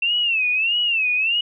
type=tone with vibrato; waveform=sine; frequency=2682 Hz; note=E7; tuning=29 cents sharp; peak=-17 dBFS; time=0.02-1.41 s; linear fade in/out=5 ms; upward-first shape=sine; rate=1.6 Hz; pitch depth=150 cents each way; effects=none